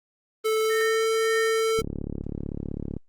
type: tone with pitch glide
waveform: square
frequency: 438.1 to 445.5 Hz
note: A4 to A4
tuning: -7 to +22 cents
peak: -22 dBFS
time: 0.44-1.82 s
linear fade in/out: 20 ms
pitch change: +29 cents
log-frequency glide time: 0.61-1.04 s
type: tone with tremolo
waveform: sine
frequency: 1833 Hz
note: A#6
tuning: 30 cents flat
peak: -26 dBFS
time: 0.69-1.72 s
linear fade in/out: 20 ms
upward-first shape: triangle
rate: 1.8 Hz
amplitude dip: 100%
type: click train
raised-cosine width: 3 ms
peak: -18 dBFS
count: 43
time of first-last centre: 1.79-2.966 s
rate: 35.7 Hz
effects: Opus 24 kbps